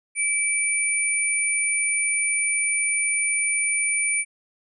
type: tone pair together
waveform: sine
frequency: 2304 / 9216 Hz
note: D7 / D9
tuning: -34 / -34 cents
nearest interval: 2 octaves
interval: 2400 cents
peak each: -23 dBFS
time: 0.15-4.25 s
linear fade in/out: 50 ms
effects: none